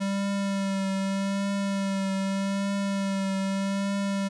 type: tone with vibrato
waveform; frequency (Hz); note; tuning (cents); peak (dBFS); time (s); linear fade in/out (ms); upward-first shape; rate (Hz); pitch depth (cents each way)
square; 196; G3; 0; -26; 0-4.29; 20; triangle; 0.82; 27
effects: resampled to 22050 Hz